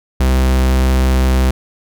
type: tone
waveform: 45% pulse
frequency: 64.7 Hz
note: C2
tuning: 19 cents flat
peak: -10 dBFS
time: 0.2-1.51 s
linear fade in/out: 5 ms
effects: none